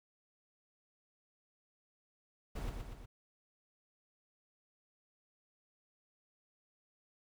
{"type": "noise with echo", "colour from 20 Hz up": "brown", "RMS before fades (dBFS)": -40, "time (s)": [2.55, 2.7], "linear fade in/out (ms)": 10, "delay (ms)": 120, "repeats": 3, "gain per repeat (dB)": -4, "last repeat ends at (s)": 3.06, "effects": []}